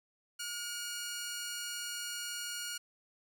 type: tone pair together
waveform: 10% pulse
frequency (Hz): 1432.7 / 2300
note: F6 / D7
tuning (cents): +44 / -37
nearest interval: minor sixth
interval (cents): 819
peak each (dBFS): -30 / -38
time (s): 0.39-2.78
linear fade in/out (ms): 10
effects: none